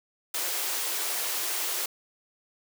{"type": "high-pass noise", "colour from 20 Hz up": "white", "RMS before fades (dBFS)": -30, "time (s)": [0.34, 1.86], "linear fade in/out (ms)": 5, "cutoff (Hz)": 310, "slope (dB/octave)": 96, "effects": []}